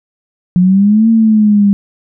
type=exponential two-way sweep; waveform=sine; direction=up then down; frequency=176.3 to 228 to 199 Hz; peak=-5 dBFS; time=0.56-1.73 s; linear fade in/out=0 ms; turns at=1.09 s; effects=none